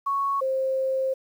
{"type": "tone pair in turn", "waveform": "sine", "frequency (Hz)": [1108.7, 528.7], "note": ["C#6", "C5"], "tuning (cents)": [0, 18], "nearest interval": "octave + minor second", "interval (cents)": 1282, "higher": "first", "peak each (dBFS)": -22, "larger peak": "neither", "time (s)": [[0.06, 0.41], [0.41, 1.14]], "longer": "second", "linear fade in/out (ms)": 10, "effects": ["9-bit"]}